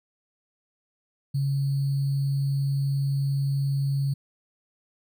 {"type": "tone with sample-and-hold", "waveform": "sine", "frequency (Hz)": 138.59, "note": "C#3", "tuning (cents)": 0, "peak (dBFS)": -22, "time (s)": [1.34, 4.14], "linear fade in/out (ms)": 10, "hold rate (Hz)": 4410, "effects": []}